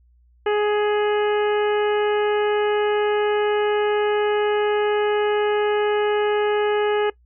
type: harmonic tone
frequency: 417.9 Hz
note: G#4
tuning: 11 cents sharp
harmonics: 1 / 2 / 3 / 4 / 5 / 6 / 7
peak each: -18 / -26 / -31 / -30 / -36 / -38 / -36 dBFS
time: 0.46-7.1 s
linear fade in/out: 5 ms
effects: noise-tail reverb RT60 0.1 s tail -21 dB re dry + added 60 Hz sine -53 dBFS peak until 7.25 s